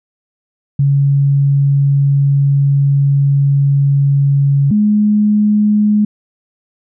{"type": "tone pair in turn", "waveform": "sine", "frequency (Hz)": [140, 209.8], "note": ["C#3", "G#3"], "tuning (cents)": [18, 18], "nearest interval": "perfect fifth", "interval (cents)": 700, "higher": "second", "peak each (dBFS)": -8, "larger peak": "neither", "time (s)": [[0.79, 4.71], [4.71, 6.05]], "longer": "first", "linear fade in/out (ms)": 5, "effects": []}